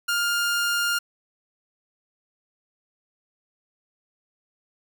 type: tone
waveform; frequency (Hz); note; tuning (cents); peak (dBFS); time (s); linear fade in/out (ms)
sawtooth; 1407; F6; +12; -18; 0.08-0.99; 10
effects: none